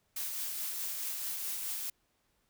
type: noise with tremolo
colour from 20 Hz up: blue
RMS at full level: -36 dBFS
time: 0.16-1.9 s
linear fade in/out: 5 ms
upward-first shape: triangle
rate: 4.7 Hz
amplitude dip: 30%
effects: pink hiss -75 dBFS RMS until 2.49 s